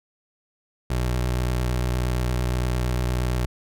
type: tone with vibrato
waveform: 25% pulse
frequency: 61.7 Hz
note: B1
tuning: 1 cent flat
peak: -18 dBFS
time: 0.9-3.46 s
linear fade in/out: 5 ms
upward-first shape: triangle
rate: 8.7 Hz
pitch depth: 31 cents each way
effects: none